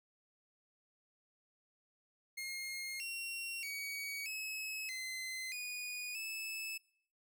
sawtooth tone with pitch steps, 2138 / 2740 / 2256 / 2576 / 2057 / 2464 / 2613 Hz, C7 / F7 / C#7 / E7 / C7 / D#7 / E7, +37 / -34 / +30 / -41 / -30 / -17 / -16 cents, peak -37 dBFS, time 2.37-6.78 s, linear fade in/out 10 ms, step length 630 ms, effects noise-tail reverb RT60 0.6 s tail -23 dB re dry

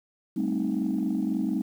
sine chord, A half-diminished seventh, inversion third, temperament equal, 196 / 220 / 261.6 / 311.1 Hz, G3 / A3 / C4 / Eb4, 0 / 0 / 0 / 0 cents, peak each -29 dBFS, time 0.36-1.62 s, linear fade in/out 10 ms, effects tanh soft clip ceiling -18 dBFS + 9-bit

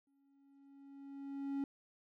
triangle tone with exponential growth, 277.2 Hz, C#4, in tune, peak -32 dBFS, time 0.07-1.64 s, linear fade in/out 2 ms, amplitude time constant 340 ms, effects none

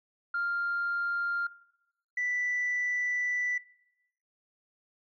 sine tone pair in turn, 1396.9 / 1975.5 Hz, F6 / B6, 0 / 0 cents, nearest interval tritone, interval 600 cents, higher second, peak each -27 dBFS, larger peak neither, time 0.34-1.47 / 2.17-3.58 s, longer second, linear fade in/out 5 ms, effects noise-tail reverb RT60 0.9 s tail -20 dB re dry + tanh soft clip ceiling -24 dBFS

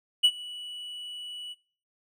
triangle tone with ADSR envelope, 2948 Hz, F#7, 7 cents flat, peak -13 dBFS, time 0.23-1.55 s, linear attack 18 ms, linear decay 57 ms, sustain -22 dB, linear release 33 ms, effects noise-tail reverb RT60 0.4 s tail -22 dB re dry

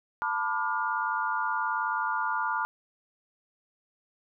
sine chord, B half-diminished seventh, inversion third, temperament just, 889 / 987.8 / 1185.3 / 1422.4 Hz, A5 / B5 / D6 / F6, +18 / 0 / +16 / +31 cents, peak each -32 / -32 / -33 / -31 dBFS, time 0.22-2.65 s, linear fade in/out 0 ms, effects none

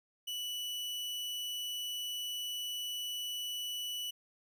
40% pulse tone, 2960 Hz, F#7, in tune, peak -36 dBFS, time 0.27-4.11 s, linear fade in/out 10 ms, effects none

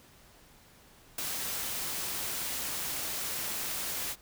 white noise with ADSR envelope, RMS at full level -30 dBFS, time 1.18-4.16 s, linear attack 6 ms, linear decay 4 ms, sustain -5 dB, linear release 48 ms, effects pink hiss -58 dBFS RMS until 4.21 s

